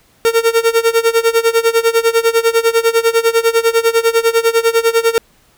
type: tone with tremolo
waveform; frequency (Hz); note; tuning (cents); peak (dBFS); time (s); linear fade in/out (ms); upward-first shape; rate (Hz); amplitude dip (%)
45% pulse; 458.4; A#4; -29; -7; 0.25-5.18; 0; sine; 10; 90
effects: pink hiss -52 dBFS RMS until 5.57 s